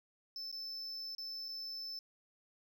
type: tone with dropouts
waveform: triangle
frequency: 5274 Hz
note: E8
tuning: in tune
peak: -40 dBFS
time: 0.36-1.99 s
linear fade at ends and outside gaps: 1 ms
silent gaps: 0.515-0.526 / 1.15-1.182 / 1.484-1.488 s
effects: none